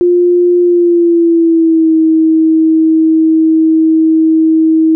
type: tone with pitch glide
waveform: sine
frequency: 352.7 to 319.7 Hz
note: F4 to D#4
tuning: +17 to +47 cents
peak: -5 dBFS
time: 0.01-4.95 s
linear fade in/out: 0 ms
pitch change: -170 cents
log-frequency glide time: 0.61-1.94 s
effects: none